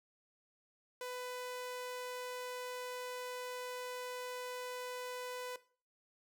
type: tone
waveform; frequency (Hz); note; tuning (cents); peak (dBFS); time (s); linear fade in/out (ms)
sawtooth; 498.7; B4; +17; -37; 1.01-5.56; 2
effects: noise-tail reverb RT60 0.4 s tail -17 dB re dry